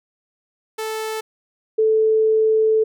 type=tone pair in turn; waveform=sawtooth / sine; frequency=438.4 / 438.4 Hz; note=A4 / A4; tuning=-6 / -6 cents; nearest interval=unison; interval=0 cents; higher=neither; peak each=-20 / -13 dBFS; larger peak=second; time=0.78-1.21 / 1.78-2.84 s; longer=second; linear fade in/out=10 ms; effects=none